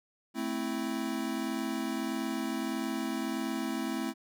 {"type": "chord", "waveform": "square", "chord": "A minor", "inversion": "none", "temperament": "equal", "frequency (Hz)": [220, 261.6, 329.6], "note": ["A3", "C4", "E4"], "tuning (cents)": [0, 0, 0], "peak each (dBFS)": [-37, -36, -37], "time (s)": [0.34, 4.14], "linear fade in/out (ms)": 50, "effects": []}